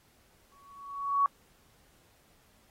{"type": "tone with exponential growth", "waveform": "sine", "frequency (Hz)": 1121, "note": "C#6", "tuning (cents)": 19, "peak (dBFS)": -20, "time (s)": [0.52, 1.26], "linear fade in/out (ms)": 1, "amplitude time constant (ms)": 160, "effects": ["pink hiss -65 dBFS RMS until 2.7 s", "AAC 48 kbps"]}